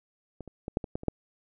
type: clicks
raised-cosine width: 2 ms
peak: -26 / -30 / -21 / -12 / -22 / -18 / -28 / -11 dBFS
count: 8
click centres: 0.407 / 0.477 / 0.681 / 0.771 / 0.842 / 0.955 / 1.034 / 1.083 s
effects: none